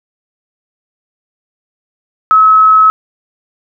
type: tone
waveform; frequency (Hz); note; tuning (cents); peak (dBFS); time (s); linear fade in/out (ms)
sine; 1288; E6; -41; -3; 2.31-2.9; 0
effects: none